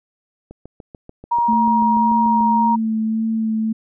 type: click train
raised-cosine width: 2 ms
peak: -23 dBFS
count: 14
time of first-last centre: 0.51-2.408 s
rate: 6.85 Hz
type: tone with pitch glide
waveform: sine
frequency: 946 to 938.4 Hz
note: A#5 to A#5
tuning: +25 to +11 cents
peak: -14 dBFS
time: 1.31-2.76 s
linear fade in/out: 10 ms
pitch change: -14 cents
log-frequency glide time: 2.13-2.6 s
type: tone with vibrato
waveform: sine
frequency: 221.5 Hz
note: A3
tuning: 12 cents sharp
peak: -17 dBFS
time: 1.48-3.73 s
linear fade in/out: 10 ms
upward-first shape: sine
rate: 1.8 Hz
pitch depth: 15 cents each way
effects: none